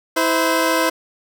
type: tone pair together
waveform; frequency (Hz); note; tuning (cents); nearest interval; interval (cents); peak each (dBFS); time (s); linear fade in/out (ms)
15% pulse; 325.6 / 515.2; E4 / C5; -21 / -27; minor sixth; 794; -12; 0.16-0.9; 10
effects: none